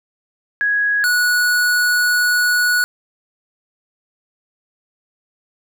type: tone pair in turn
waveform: sine / square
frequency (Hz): 1663 / 1466.1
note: G#6 / F#6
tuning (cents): +2 / -16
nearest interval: major second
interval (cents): 218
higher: first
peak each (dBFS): -14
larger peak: neither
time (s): 0.61-1.04 / 1.04-2.84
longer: second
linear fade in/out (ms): 0
effects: none

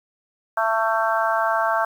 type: harmonic tone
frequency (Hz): 223.3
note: A3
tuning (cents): +26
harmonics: 3 / 4 / 5 / 6 / 7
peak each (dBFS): -23 / -24 / -25 / -26 / -26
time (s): 0.57-1.85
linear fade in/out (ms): 5
effects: 8-bit

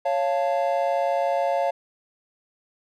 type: chord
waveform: triangle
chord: Db augmented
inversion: none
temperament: equal with one note detuned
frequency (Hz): 554.4 / 693.6 / 880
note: Db5 / F5 / A5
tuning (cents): 0 / -12 / 0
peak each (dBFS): -22 / -22 / -27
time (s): 0.05-1.71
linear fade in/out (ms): 10
effects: none

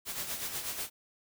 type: noise with tremolo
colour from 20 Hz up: white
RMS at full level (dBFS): -35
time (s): 0.05-0.9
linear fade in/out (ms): 50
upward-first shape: sine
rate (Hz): 8.2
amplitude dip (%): 55
effects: none

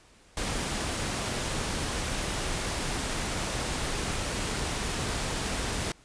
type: noise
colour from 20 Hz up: pink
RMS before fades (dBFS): -31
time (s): 0.37-5.92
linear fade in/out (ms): 2
effects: pink hiss -58 dBFS RMS until 6.04 s + resampled to 22050 Hz

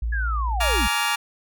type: tone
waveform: sine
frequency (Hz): 57.2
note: A#1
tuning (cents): -32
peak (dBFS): -22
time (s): 0.02-0.88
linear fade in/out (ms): 5
type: linear sweep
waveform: sine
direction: down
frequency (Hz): 1700 to 168.4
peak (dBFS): -26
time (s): 0.12-0.87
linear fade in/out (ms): 10
type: chord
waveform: 20% pulse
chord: Bb dominant seventh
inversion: third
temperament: just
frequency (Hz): 839.1 / 932.3 / 1165.4 / 1398.5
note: Ab5 / Bb5 / D6 / F6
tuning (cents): +18 / 0 / -14 / +2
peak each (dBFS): -22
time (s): 0.6-1.16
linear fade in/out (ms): 10
effects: none

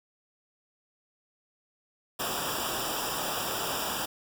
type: noise with comb filter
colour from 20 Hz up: pink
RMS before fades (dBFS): -32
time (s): 2.19-4.06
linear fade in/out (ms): 10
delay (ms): 0.47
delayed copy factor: -0.95
effects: none

